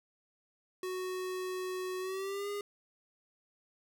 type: tone with pitch glide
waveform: square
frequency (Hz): 369.8 to 408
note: F#4 to G#4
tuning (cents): -1 to -31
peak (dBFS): -36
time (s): 0.83-2.61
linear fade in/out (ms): 2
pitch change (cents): +170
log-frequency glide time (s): 1.99-2.49
effects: none